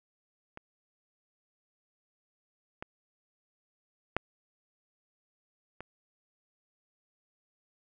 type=clicks; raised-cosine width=0.5 ms; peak=-28 / -23 / -12 / -26 dBFS; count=4; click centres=0.574 / 2.825 / 4.166 / 5.806 s; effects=none